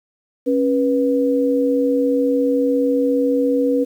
sine tone pair together, 274.2 / 488.5 Hz, C#4 / B4, -19 / -19 cents, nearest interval minor seventh, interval 1000 cents, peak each -17 dBFS, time 0.46-3.85 s, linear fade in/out 20 ms, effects 8-bit

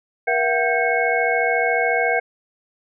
sine tone cluster, 477.2 / 677 / 751 / 1586 / 2192 Hz, A#4 / E5 / F#5 / G6 / C#7, +41 / +46 / +26 / +20 / -20 cents, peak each -23 dBFS, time 0.27-2.2 s, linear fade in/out 10 ms, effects none

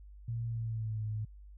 sine tone with pitch glide, 116.1 to 107.7 Hz, A#2 to A2, -7 to -37 cents, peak -33 dBFS, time 0.28-1.25 s, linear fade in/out 5 ms, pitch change -130 cents, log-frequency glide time 0.48-1.03 s, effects added 50 Hz sine -49 dBFS peak until 1.57 s

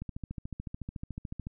click train, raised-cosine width 5 ms, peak -25 dBFS, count 21, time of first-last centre 0.02-1.469 s, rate 13.8 Hz, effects none

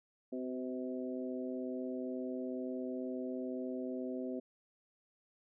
harmonic tone with a mistuned harmonic, 128.1 Hz, C3, 36 cents flat, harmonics 2 / 3 / 4 / 5, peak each -39 / -43 / -45 / -47 dBFS, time 0.32-4.4 s, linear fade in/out 10 ms, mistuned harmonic 3, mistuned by -27 cents, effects none

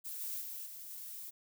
violet noise with level steps, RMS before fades -43 / -40 / -44 / -48 / -46 dBFS, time 0.04-1.31 s, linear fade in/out 20 ms, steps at 0.2 / 0.4 / 0.65 / 0.89 s, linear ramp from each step 20 ms, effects none

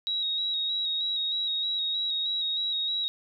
sine tone with vibrato, 3816 Hz, A#7, 40 cents sharp, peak -26 dBFS, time 0.07-3.08 s, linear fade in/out 0 ms, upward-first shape square, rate 3.2 Hz, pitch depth 24 cents each way, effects none

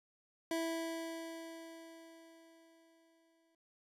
25% pulse tone with exponential decay, 329 Hz, E4, 3 cents flat, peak -30 dBFS, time 0.51-3.55 s, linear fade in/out 2 ms, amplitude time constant 660 ms, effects resampled to 32000 Hz

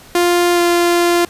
sawtooth tone with pitch glide, 350 to 346.6 Hz, F4 to F4, +4 to -13 cents, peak -7 dBFS, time 0.15-1.25 s, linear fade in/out 2 ms, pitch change -17 cents, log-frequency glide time 0.54-0.6 s, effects pink hiss -41 dBFS RMS until 1.29 s + resampled to 32000 Hz

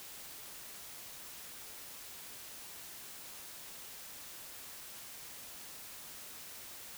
silence, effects white hiss -49 dBFS RMS until 6.97 s

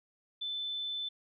sine tone, 3520 Hz, A7, in tune, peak -34 dBFS, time 0.41-1.09 s, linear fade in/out 10 ms, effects none

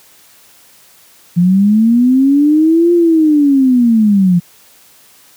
sine linear two-way sweep, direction up then down, 170 to 349.2 to 170 Hz, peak -6 dBFS, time 1.36-4.4 s, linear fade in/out 20 ms, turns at 2.93 s, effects white hiss -45 dBFS RMS until 5.36 s + high-pass 80 Hz 12 dB/octave

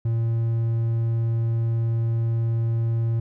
triangle tone, 114.8 Hz, A#2, 26 cents flat, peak -18 dBFS, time 0.05-3.2 s, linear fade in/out 5 ms, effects none

